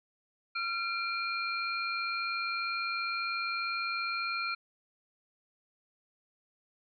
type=tone cluster; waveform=sine; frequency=1371 / 2386 / 4206 Hz; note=F6 / D7 / C8; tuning=-32 / +27 / +8 cents; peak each=-34 / -35 / -39 dBFS; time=0.55-4.55 s; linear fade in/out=10 ms; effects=none